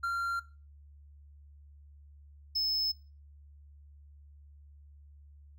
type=tone pair in turn; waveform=triangle; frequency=1381 / 5214 Hz; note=F6 / E8; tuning=-20 / -20 cents; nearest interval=octave + major seventh; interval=2300 cents; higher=second; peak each=-27 dBFS; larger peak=neither; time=0.03-0.4 / 2.55-2.92 s; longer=neither; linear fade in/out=10 ms; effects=noise-tail reverb RT60 0.3 s tail -17 dB re dry + added 72 Hz sine -52 dBFS peak until 5.58 s